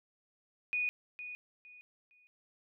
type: tone with echo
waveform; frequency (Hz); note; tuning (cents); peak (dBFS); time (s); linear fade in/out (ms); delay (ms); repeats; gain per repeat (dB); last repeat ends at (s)
sine; 2470; D#7; -13; -30; 0.73-0.89; 0; 460; 3; -11; 2.27
effects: none

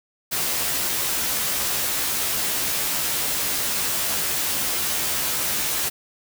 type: noise with comb filter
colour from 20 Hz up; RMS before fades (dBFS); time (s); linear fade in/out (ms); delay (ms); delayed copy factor
white; -24; 0.31-5.9; 20; 14; +0.75
effects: none

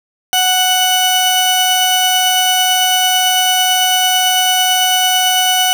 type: tone pair together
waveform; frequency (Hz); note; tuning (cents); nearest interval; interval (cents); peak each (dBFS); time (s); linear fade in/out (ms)
sawtooth; 740 / 2969; F#5 / F#7; 0 / +5; 2 octaves; 2405; -10; 0.33-5.73; 0
effects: none

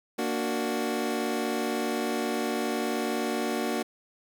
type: chord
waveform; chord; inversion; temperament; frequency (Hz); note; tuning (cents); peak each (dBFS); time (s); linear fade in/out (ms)
25% pulse; Bb augmented; none; equal; 233.1 / 293.7 / 370; Bb3 / D4 / F#4; 0 / 0 / 0; -27 / -29 / -28; 0.18-3.83; 10
effects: none

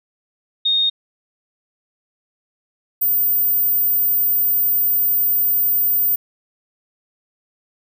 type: tone pair in turn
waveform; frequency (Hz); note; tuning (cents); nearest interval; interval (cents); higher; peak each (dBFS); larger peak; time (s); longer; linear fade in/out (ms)
sine; 3700 / 14689; A#7 / A#9; -14 / -27; 2 octaves; 2387; second; -14; neither; 0.65-0.9 / 3.01-6.16; second; 10
effects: none

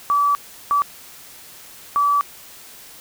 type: tone bursts at uneven times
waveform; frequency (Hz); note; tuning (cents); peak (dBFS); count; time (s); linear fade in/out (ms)
sine; 1151; D6; -35; -14; 3; 0.1-0.35 / 0.71-0.82 / 1.96-2.21; 0
effects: white hiss -42 dBFS RMS until 3 s

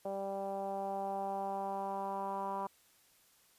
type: tone with low-pass filter sweep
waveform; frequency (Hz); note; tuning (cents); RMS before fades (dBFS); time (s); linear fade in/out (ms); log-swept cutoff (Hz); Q
10% pulse; 196; G3; 0; -38; 0.05-2.67; 5; 660 to 990; 4.3
effects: white hiss -67 dBFS RMS until 3.58 s + resampled to 32000 Hz

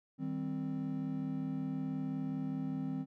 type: chord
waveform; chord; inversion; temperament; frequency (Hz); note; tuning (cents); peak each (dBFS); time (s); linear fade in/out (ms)
triangle; C minor; first; just; 156.98 / 196.22 / 261.6; Eb3 / G3 / C4; +16 / +2 / 0; -38 / -40 / -35; 0.18-3.06; 50
effects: none

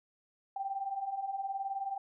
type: beating tone pair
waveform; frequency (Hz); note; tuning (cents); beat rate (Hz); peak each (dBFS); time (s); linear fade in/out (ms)
sine; 768 / 787; G5 / G5; -36 / +7; 19; -40 / -35; 0.56-1.98; 5
effects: none

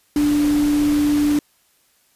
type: tone in noise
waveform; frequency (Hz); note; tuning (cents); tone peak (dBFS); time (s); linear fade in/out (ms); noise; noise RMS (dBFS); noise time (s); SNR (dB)
sine; 293.8; D4; +1; -14; 0.16-1.39; 2; pink; -30; 0.16-1.39; +13
effects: white hiss -60 dBFS RMS until 2.15 s + resampled to 32000 Hz

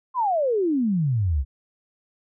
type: exponential sweep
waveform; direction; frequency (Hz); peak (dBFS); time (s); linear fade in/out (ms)
sine; down; 1070 to 62.1; -19; 0.14-1.45; 50
effects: none

